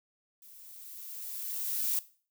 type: noise with level ramp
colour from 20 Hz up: violet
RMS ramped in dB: -54 to -29 dBFS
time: 0.42-1.99 s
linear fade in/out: 2 ms
effects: noise-tail reverb RT60 0.4 s tail -17 dB re dry